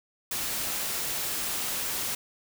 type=noise; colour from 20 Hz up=white; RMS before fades=-31 dBFS; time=0.31-2.15 s; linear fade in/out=5 ms; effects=none